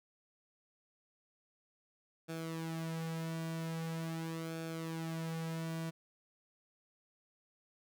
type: tone with flanger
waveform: sawtooth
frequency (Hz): 163.2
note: E3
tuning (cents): -17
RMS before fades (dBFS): -40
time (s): 2.28-5.91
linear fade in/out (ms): 20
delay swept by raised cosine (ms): 1 to 3.8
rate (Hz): 0.43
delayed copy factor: -0.65
effects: none